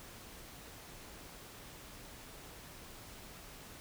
silence, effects pink hiss -52 dBFS RMS until 3.8 s

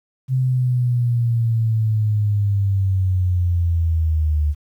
sine linear sweep, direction down, 130.81 to 73.42 Hz, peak -15 dBFS, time 0.28-4.55 s, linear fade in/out 50 ms, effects 9-bit

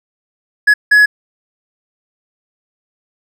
triangle tone bursts at uneven times, 1687 Hz, G#6, 27 cents sharp, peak -3 dBFS, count 2, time 0.67-0.74 / 0.91-1.06 s, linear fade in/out 10 ms, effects none

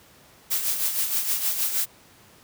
blue noise with tremolo, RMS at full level -23 dBFS, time 0.5-1.86 s, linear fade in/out 20 ms, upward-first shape sine, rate 6.4 Hz, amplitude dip 55%, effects pink hiss -53 dBFS RMS until 2.43 s + high-pass 80 Hz 12 dB/octave

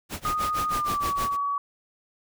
pink noise with tremolo, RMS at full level -31 dBFS, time 0.09-1.37 s, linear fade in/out 50 ms, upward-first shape sine, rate 6.4 Hz, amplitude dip 95%
sine tone with pitch glide, 1236 to 1133.4 Hz, D#6 to C#6, -12 to +38 cents, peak -24 dBFS, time 0.25-1.58 s, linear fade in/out 2 ms, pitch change -150 cents, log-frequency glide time 0.68-1.11 s
effects none

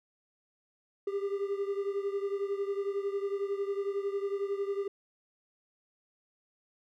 triangle beating tone pair, 396 / 407 Hz, G4 / G#4, +18 / -35 cents, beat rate 11 Hz, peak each -30 / -34 dBFS, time 1.07-4.88 s, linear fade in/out 5 ms, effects none

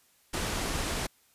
pink low-pass noise, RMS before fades -32 dBFS, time 0.33-1.07 s, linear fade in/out 10 ms, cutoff 11000 Hz, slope 24 dB/octave, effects white hiss -65 dBFS RMS until 1.34 s + resampled to 32000 Hz

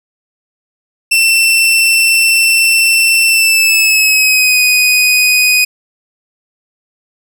sawtooth tone with pitch glide, 2686 to 2492 Hz, E7 to D#7, +32 to +2 cents, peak -4 dBFS, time 1.11-5.65 s, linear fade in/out 10 ms, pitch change -130 cents, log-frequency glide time 3.27-4.61 s, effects none

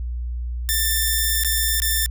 5% pulse tone with dropouts, 1782 Hz, A6, 22 cents sharp, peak -8 dBFS, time 0.69-2.06 s, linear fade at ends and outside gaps 0 ms, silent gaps 1.436-1.447 / 1.801-1.82 s, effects added 60 Hz sine -24 dBFS peak until 2.1 s

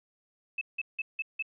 sine tone bursts, 2613 Hz, E7, 16 cents flat, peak -29 dBFS, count 5, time 0.58-1.425 s, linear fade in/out 5 ms, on 33 ms, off 170 ms, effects none

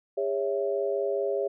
sine chord, C# minor, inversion second, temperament equal with one note detuned, 405.4 / 554.4 / 659.3 Hz, G#4 / C#5 / E5, -42 / 0 / 0 cents, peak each -28 / -29 / -33 dBFS, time 0.17-1.48 s, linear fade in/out 10 ms, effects none

